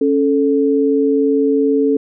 sine tone pair together, 276.2 / 438.4 Hz, C#4 / A4, -6 / -6 cents, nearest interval minor sixth, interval 800 cents, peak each -14 dBFS, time 0.01-1.97 s, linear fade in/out 5 ms, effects none

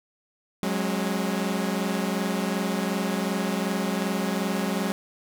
sawtooth chord, F# suspended second, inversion none, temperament equal with one note detuned, 185 / 207.7 / 270.2 Hz, F#3 / G#3 / C#4, 0 / 0 / -44 cents, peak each -24 / -24 / -29 dBFS, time 0.63-4.92 s, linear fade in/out 0 ms, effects none

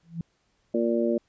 sine tone with exponential growth, 166.9 Hz, E3, 22 cents sharp, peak -25 dBFS, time 0.03-0.21 s, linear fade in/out 2 ms, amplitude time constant 39 ms
harmonic tone, 116.54 Hz, A#2, in tune, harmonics 2 / 3 / 4 / 5, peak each -26 / -26 / -30 / -28 dBFS, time 0.74-1.18 s, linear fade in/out 5 ms
effects pink hiss -70 dBFS RMS until 1.28 s + resampled to 16000 Hz

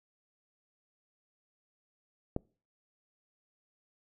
click, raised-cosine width 2 ms, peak -18 dBFS, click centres 2.364 s, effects noise-tail reverb RT60 0.4 s tail -26 dB re dry

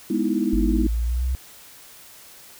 sine chord, E major seventh, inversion first, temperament equal, 207.7 / 246.9 / 311.1 / 329.6 Hz, G#3 / B3 / D#4 / E4, 0 / 0 / 0 / 0 cents, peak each -25 dBFS, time 0.1-0.87 s, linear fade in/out 5 ms
sine exponential sweep, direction up, 49 to 65 Hz, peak -20 dBFS, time 0.53-1.35 s, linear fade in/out 0 ms
effects white hiss -46 dBFS RMS until 2.59 s

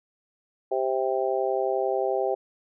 harmonic tone, 131.2 Hz, C3, 5 cents sharp, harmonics 3 / 4 / 5 / 6, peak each -27 / -28 / -29 / -30 dBFS, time 0.71-2.35 s, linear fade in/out 10 ms, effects none

